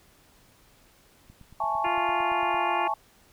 click train, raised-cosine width 5 ms, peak -37 dBFS, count 12, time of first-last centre 1.3-2.544 s, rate 8.84 Hz
sine chord, A major seventh, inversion second, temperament equal, 659.3 / 830.6 / 880 / 1108.7 Hz, E5 / G#5 / A5 / C#6, 0 / 0 / 0 / 0 cents, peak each -35 / -29 / -29 / -30 dBFS, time 1.6-2.94 s, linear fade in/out 5 ms
harmonic tone, 349.2 Hz, F4, in tune, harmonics 1 / 2 / 3 / 4 / 5 / 6 / 7 / 8, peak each -34 / -34 / -37 / -38 / -38 / -39 / -35 / -39 dBFS, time 1.84-2.88 s, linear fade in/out 10 ms
effects pink hiss -59 dBFS RMS until 3.32 s

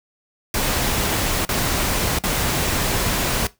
pink noise with dropouts, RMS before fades -21 dBFS, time 0.54-3.47 s, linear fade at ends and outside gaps 2 ms, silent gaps 1.451-1.49 / 2.188-2.237 s, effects noise-tail reverb RT60 0.2 s tail -18 dB re dry

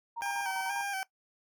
sine tone with tremolo, 932.3 Hz, A#5, in tune, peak -34 dBFS, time 0.16-0.84 s, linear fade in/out 20 ms, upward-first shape square, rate 10 Hz, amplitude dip 70%
20% pulse tone with vibrato, 784 Hz, G5, in tune, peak -28 dBFS, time 0.22-1.03 s, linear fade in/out 0 ms, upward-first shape square, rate 2.1 Hz, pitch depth 38 cents each way
effects noise-tail reverb RT60 0.1 s tail -19 dB re dry

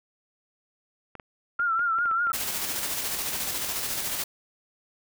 clicks, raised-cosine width 0.5 ms, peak -26 dBFS, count 10, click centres 1.153 / 1.198 / 1.597 / 1.794 / 1.986 / 2.057 / 2.113 / 2.27 / 2.303 / 2.339 s
sine tone with vibrato, 1375 Hz, F6, 27 cents flat, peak -22 dBFS, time 1.59-2.32 s, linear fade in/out 5 ms, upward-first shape triangle, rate 5.1 Hz, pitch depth 87 cents each way
white noise with tremolo, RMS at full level -29 dBFS, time 2.33-4.24 s, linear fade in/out 5 ms, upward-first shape square, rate 14 Hz, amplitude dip 30%
effects none

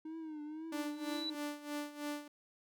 triangle tone with vibrato, 311.1 Hz, D#4, in tune, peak -40 dBFS, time 0.05-1.35 s, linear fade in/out 5 ms, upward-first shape triangle, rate 2 Hz, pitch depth 91 cents each way
sawtooth tone with tremolo, 293.7 Hz, D4, in tune, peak -33 dBFS, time 0.72-2.28 s, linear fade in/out 5 ms, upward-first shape sine, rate 3.1 Hz, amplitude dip 80%
sine tone with exponential growth, 3951 Hz, B7, in tune, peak -35 dBFS, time 0.79-1.3 s, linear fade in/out 5 ms, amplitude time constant 110 ms
effects none

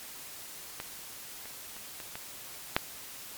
clicks, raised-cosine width 0.3 ms, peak -20 / -30 / -29 / -26 / -22 / -7 dBFS, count 6, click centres 0.801 / 1.456 / 1.766 / 2.002 / 2.155 / 2.765 s, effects white hiss -45 dBFS RMS until 3.37 s + MP3 96 kbps

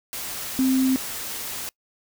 sine tone in noise, 261.6 Hz, C4, in tune, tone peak -17 dBFS, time 0.59-0.96 s, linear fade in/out 0 ms, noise white, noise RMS -32 dBFS, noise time 0.13-1.69 s, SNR +12 dB, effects noise-tail reverb RT60 0.1 s tail -25 dB re dry

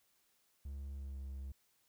triangle tone with pitch glide, 69.3 to 67.48 Hz, C#2 to C#2, 0 to -46 cents, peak -40 dBFS, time 0.65-1.52 s, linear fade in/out 5 ms, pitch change -46 cents, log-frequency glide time 0.96-1.18 s, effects white hiss -75 dBFS RMS until 1.88 s

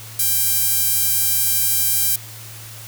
sawtooth tone with high-pass filter, 787 Hz, G5, 7 cents sharp, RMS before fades -18 dBFS, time 0.19-2.16 s, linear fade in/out 5 ms, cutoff 11000 Hz, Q 0.51, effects added 111 Hz sine -38 dBFS peak until 2.87 s + white hiss -38 dBFS RMS until 2.87 s

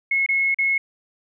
sine tone with dropouts, 2177 Hz, C#7, 32 cents flat, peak -17 dBFS, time 0.11-0.78 s, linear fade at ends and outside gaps 5 ms, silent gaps 0.263-0.288 / 0.545-0.586 s, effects none

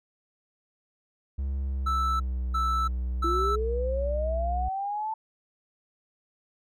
triangle tone with pitch glide, 68 to 62 Hz, C#2 to B1, -33 to +7 cents, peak -25 dBFS, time 1.38-4.69 s, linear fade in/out 10 ms, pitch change -160 cents, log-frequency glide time 1.58-2.51 s
triangle tone bursts, 1318.5 Hz, E6, in tune, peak -23 dBFS, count 3, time 1.86-3.56 s, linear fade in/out 10 ms, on 340 ms, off 340 ms
sine linear sweep, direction up, 329.6 to 888 Hz, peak -28 dBFS, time 3.24-5.14 s, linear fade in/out 5 ms
effects none

